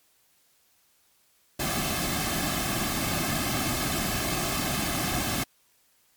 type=noise with comb filter; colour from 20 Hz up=pink; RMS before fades=-28 dBFS; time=1.59-5.44 s; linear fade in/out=10 ms; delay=2.1 ms; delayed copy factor=-0.7; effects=white hiss -65 dBFS RMS until 6.16 s + MP3 96 kbps